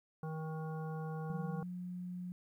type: harmonic tone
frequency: 158.1 Hz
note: D#3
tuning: 28 cents sharp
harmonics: 1 / 3 / 5 / 7 / 9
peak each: -39 / -47 / -49 / -53 / -56 dBFS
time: 0.23-1.63 s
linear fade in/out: 2 ms
type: tone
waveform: sine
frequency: 179.4 Hz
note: F3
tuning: 47 cents sharp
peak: -40 dBFS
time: 1.3-2.32 s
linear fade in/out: 0 ms
effects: 12-bit